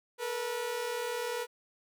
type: tone pair together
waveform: sawtooth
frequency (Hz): 444.5 / 484.7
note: A4 / B4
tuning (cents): +18 / -32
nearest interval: minor second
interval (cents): 150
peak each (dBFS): -35 / -30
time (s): 0.18-1.47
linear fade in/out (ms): 50
effects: none